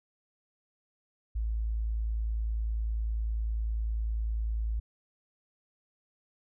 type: tone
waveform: sine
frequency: 55 Hz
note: A1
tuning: in tune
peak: -28 dBFS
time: 1.35-4.8 s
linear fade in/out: 10 ms
effects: none